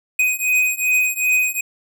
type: beating tone pair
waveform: square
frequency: 2500 / 2502.6 Hz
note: D#7 / D#7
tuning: +8 / +9 cents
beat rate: 2.6 Hz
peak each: -20 / -19 dBFS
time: 0.19-1.61 s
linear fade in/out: 5 ms
effects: none